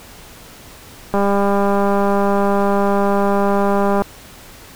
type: click train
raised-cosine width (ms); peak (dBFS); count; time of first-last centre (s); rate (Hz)
1; -4; 577; 1.14-4.02; 200
effects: pink hiss -40 dBFS RMS until 4.75 s